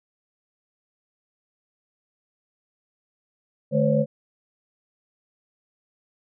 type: tone cluster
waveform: sine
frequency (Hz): 149.1 / 215.9 / 511 / 557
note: D3 / A3 / C5 / C#5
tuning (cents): +27 / -33 / -41 / +8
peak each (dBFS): -23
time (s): 3.71-4.06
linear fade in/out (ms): 50
effects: none